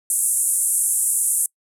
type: band-pass noise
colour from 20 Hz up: pink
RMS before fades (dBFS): -20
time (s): 0.1-1.46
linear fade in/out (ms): 2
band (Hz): 8400 to 11000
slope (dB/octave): 48
effects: noise-tail reverb RT60 0.1 s tail -26 dB re dry